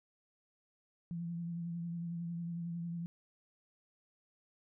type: tone with vibrato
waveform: sine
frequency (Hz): 170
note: F3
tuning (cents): -46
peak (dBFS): -37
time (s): 1.11-3.06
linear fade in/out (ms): 0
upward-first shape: triangle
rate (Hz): 11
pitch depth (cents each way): 34
effects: none